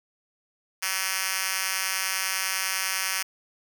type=tone with high-pass filter; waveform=5% pulse; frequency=190 Hz; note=F#3; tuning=46 cents sharp; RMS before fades=-28 dBFS; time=0.82-3.23 s; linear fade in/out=10 ms; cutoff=2300 Hz; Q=0.52; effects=none